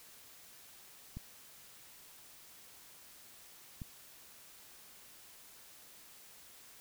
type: clicks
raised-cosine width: 5 ms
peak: -30 dBFS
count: 2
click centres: 1.17 / 3.818 s
effects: white hiss -57 dBFS RMS until 6.8 s